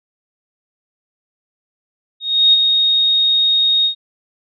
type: tone with ADSR envelope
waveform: sine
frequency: 3729 Hz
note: A#7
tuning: in tune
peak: -6 dBFS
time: 2.2-3.95 s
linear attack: 330 ms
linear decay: 26 ms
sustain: -5 dB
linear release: 99 ms
effects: none